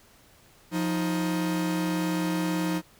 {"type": "tone pair together", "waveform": "45% pulse", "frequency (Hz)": [176.2, 314], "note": ["F3", "D#4"], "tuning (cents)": [16, 16], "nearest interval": "minor seventh", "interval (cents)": 1000, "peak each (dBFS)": -28, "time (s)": [0.71, 2.82], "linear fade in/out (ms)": 50, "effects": ["pink hiss -57 dBFS RMS until 2.99 s"]}